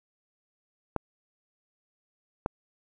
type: clicks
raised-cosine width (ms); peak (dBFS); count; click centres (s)
1; -13; 2; 0.963 / 2.461
effects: none